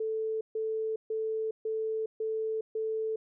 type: tone bursts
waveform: sine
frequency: 440 Hz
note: A4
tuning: in tune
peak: -29 dBFS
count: 6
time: 0-3.16 s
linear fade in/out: 5 ms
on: 410 ms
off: 140 ms
effects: none